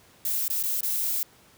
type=noise with dropouts; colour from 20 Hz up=violet; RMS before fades=-27 dBFS; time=0.25-1.23 s; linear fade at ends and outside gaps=2 ms; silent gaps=0.481-0.501 / 0.628-0.636 / 0.808-0.83 s; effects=pink hiss -56 dBFS RMS until 1.57 s + high-pass 80 Hz 12 dB/octave